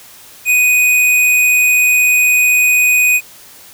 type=tone; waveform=square; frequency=2489 Hz; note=D#7; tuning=in tune; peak=-9 dBFS; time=0.45-3.21 s; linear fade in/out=50 ms; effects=white hiss -39 dBFS RMS until 3.73 s